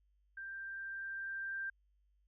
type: tone with level ramp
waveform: sine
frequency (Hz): 1579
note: G6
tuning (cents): +12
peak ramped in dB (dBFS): -43 to -37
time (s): 0.37-1.7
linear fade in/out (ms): 5
effects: added 50 Hz sine -70 dBFS peak until 2.27 s